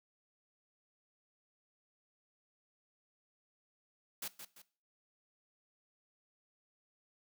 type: noise with echo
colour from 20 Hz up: white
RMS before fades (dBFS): -41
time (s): 4.22-4.28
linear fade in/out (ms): 5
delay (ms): 170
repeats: 2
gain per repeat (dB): -8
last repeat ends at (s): 4.62
effects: noise-tail reverb RT60 0.4 s tail -18 dB re dry + high-pass 150 Hz 12 dB/octave